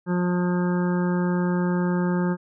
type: harmonic tone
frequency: 178.1 Hz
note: F3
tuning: 34 cents sharp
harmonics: 1 / 2 / 3 / 5 / 6 / 7 / 8 / 9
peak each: -21 / -28 / -34 / -34 / -43 / -38 / -43 / -37 dBFS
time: 0.06-2.37 s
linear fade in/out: 50 ms
effects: none